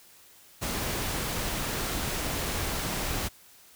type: noise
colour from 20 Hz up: pink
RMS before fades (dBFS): -31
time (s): 0.61-3.29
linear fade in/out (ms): 20
effects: white hiss -55 dBFS RMS until 3.75 s